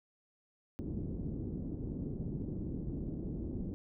white low-pass noise, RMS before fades -39 dBFS, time 0.79-3.74 s, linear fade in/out 0 ms, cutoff 300 Hz, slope 24 dB/octave, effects none

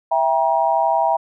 sine chord, E diminished, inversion none, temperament just, 659.3 / 791.1 / 949.3 Hz, E5 / G5 / Bb5, 0 / +16 / +31 cents, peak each -19 dBFS, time 0.11-1.17 s, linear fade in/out 10 ms, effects none

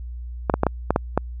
clicks, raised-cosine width 1 ms, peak -3 dBFS, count 7, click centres 0.498 / 0.54 / 0.634 / 0.667 / 0.906 / 0.961 / 1.176 s, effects added 60 Hz sine -30 dBFS peak until 1.4 s

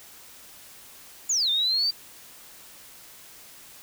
sine exponential two-way sweep, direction down then up, 7240 to 3570 to 4705 Hz, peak -21 dBFS, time 1.29-1.91 s, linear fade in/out 10 ms, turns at 1.5 s, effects white hiss -48 dBFS RMS until 3.82 s

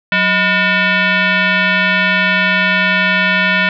sine tone with frequency modulation, 184.3 Hz, F#3, 7 cents flat, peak -10 dBFS, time 0.12-3.69 s, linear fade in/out 2 ms, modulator 813 Hz, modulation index 3.3, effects none

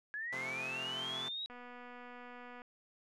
sine linear sweep, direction up, 1661.2 to 3873 Hz, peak -38 dBFS, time 0.14-1.46 s, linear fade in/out 0 ms
5% pulse chord, F major, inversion second, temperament equal, 130.81 / 174.61 / 220 Hz, C3 / F3 / A3, 0 / 0 / 0 cents, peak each -35 / -39 / -37 dBFS, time 0.32-1.29 s, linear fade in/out 10 ms
click train, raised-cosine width 0.5 ms, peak -37 dBFS, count 275, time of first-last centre 1.5-2.618 s, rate 245 Hz
effects low-pass 9000 Hz 12 dB/octave

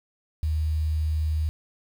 sine tone with quantisation, 77.78 Hz, D#2, in tune, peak -22 dBFS, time 0.43-1.49 s, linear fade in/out 0 ms, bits 8, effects none

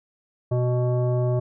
sine tone with frequency modulation, 123.47 Hz, B2, in tune, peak -19 dBFS, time 0.51-1.4 s, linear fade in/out 10 ms, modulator 495 Hz, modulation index 0.78, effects none

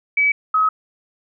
sine tone pair in turn, 2286 / 1275.6 Hz, D7 / D#6, -47 / +43 cents, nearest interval minor seventh, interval 1010 cents, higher first, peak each -13 dBFS, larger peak neither, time 0.17-0.32 / 0.54-0.69 s, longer neither, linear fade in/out 5 ms, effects none

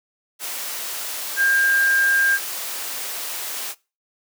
sine tone in noise, 1602 Hz, G6, 37 cents sharp, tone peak -15 dBFS, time 1.36-2.39 s, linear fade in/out 50 ms, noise white, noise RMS -29 dBFS, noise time 0.39-3.75 s, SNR +11 dB, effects noise-tail reverb RT60 0.3 s tail -22 dB re dry + high-pass 400 Hz 12 dB/octave

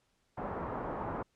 white low-pass noise, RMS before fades -38 dBFS, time 0.37-1.23 s, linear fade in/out 10 ms, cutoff 1100 Hz, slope 24 dB/octave, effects pink hiss -75 dBFS RMS until 1.35 s + low-pass 9000 Hz 12 dB/octave

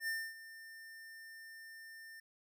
square tone with ADSR envelope, 1800 Hz, A6, 39 cents sharp, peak -35 dBFS, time 0-2.2 s, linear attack 76 ms, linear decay 260 ms, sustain -16 dB, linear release 5 ms, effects none

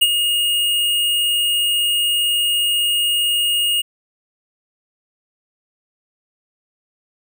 square tone with ADSR envelope, 2857 Hz, F7, 39 cents sharp, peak -9 dBFS, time 0.01-3.82 s, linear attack 13 ms, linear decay 42 ms, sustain -7 dB, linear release 14 ms, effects none

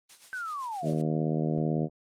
blue noise with tremolo, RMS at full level -42 dBFS, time 0.09-1.02 s, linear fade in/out 10 ms, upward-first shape sine, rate 7.8 Hz, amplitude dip 65%
sine linear sweep, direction down, 1551 to 524 Hz, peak -32 dBFS, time 0.33-0.93 s, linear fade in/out 0 ms
harmonic tone, 78.1 Hz, D#2, 7 cents sharp, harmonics 2 / 3 / 4 / 5 / 6 / 7 / 8 / 9, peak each -28 / -32 / -34 / -36 / -38 / -39 / -40 / -41 dBFS, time 0.82-1.89 s, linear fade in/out 50 ms
effects low-pass 7000 Hz 12 dB/octave + Opus 32 kbps

